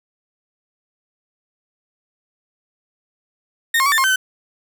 35% pulse tone with pitch steps, 1843 / 1071 / 1139 / 1784 / 1067 / 1541 / 1523 Hz, A#6 / C6 / C#6 / A6 / C6 / G6 / F#6, -20 / +40 / +47 / +23 / +34 / -30 / +50 cents, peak -12 dBFS, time 3.74-4.16 s, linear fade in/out 5 ms, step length 60 ms, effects none

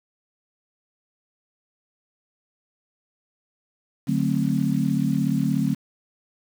sine chord, D dominant seventh, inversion none, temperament just, 146.83 / 183.54 / 220.2 / 264.3 Hz, D3 / F#3 / A3 / C4, 0 / -14 / +2 / +18 cents, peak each -25 dBFS, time 4.07-5.75 s, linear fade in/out 20 ms, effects 7-bit

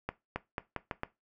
accelerating click train, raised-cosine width 0.5 ms, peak -18 dBFS, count 6, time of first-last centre 0.09-1.034 s, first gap 270 ms, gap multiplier 0.82, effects noise-tail reverb RT60 0.2 s tail -17 dB re dry

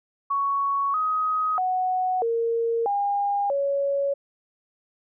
sine tone with pitch steps, 1114 / 1259 / 740 / 461.6 / 808 / 559 Hz, C#6 / D#6 / F#5 / A#4 / G#5 / C#5, +8 / +20 / 0 / -17 / -48 / +14 cents, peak -21 dBFS, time 0.3-4.14 s, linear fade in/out 10 ms, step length 640 ms, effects none

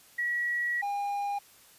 sine / triangle tone pair in turn, 1924 / 808.9 Hz, B6 / G#5, -46 / -46 cents, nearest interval octave + minor third, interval 1500 cents, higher first, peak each -27 dBFS, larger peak neither, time 0.18-0.82 / 0.82-1.39 s, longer first, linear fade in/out 10 ms, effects white hiss -57 dBFS RMS until 1.78 s + resampled to 32000 Hz

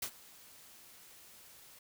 white noise with ADSR envelope, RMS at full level -36 dBFS, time 0.02-1.79 s, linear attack 6 ms, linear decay 73 ms, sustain -21 dB, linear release 5 ms, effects none

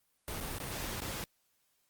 pink noise with dropouts, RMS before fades -39 dBFS, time 0.28-1.24 s, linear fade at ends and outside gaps 0 ms, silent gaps 0.403-0.408 / 0.584-0.601 / 1.004-1.018 s, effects white hiss -75 dBFS RMS until 1.89 s + Opus 32 kbps

